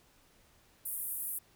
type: band-pass noise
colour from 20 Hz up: pink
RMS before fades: -38 dBFS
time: 0.85-1.39 s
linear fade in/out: 10 ms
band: 9900 to 16000 Hz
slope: 48 dB/octave
effects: pink hiss -65 dBFS RMS until 1.55 s